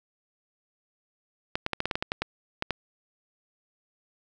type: clicks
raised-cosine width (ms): 0.3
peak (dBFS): -11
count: 12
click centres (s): 1.555 / 1.664 / 1.733 / 1.804 / 1.856 / 1.912 / 1.955 / 2.025 / 2.119 / 2.22 / 2.624 / 2.707
effects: none